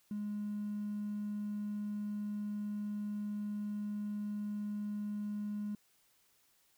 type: tone with hard clipping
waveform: triangle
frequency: 207.7 Hz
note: G#3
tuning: in tune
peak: -36 dBFS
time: 0.11-5.75 s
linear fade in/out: 2 ms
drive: 3 dB
effects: white hiss -71 dBFS RMS until 6.77 s